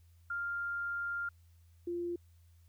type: tone pair in turn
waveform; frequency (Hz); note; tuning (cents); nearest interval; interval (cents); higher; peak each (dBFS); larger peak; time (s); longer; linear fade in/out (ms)
sine; 1398 / 347.2; F6 / F4; +1 / -10; 2 octaves; 2411; first; -34 / -34; neither; 0.3-1.29 / 1.87-2.16; first; 5
effects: added 84 Hz sine -59 dBFS peak until 2.68 s + white hiss -75 dBFS RMS until 2.68 s